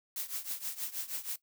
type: noise with tremolo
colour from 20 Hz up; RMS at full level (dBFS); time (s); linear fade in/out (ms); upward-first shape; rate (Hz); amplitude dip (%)
blue; -35; 0.16-1.36; 2; triangle; 6.3; 90
effects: noise-tail reverb RT60 0.1 s tail -17 dB re dry